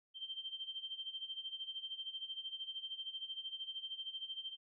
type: tone with tremolo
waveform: sine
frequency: 3136 Hz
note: G7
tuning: in tune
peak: -39 dBFS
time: 0.14-4.57 s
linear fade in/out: 50 ms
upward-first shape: sine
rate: 13 Hz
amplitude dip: 80%
effects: none